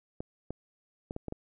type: clicks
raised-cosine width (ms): 2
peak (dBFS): -23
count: 6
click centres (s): 0.205 / 0.506 / 1.109 / 1.164 / 1.283 / 1.324
effects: none